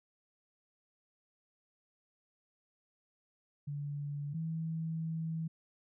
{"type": "tone pair in turn", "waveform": "sine", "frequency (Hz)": [144.5, 161.89], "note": ["D3", "E3"], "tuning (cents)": [-28, -31], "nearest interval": "major second", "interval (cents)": 197, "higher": "second", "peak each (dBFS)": [-36, -34], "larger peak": "second", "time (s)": [[3.67, 4.34], [4.34, 5.48]], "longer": "second", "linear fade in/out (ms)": 10, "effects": []}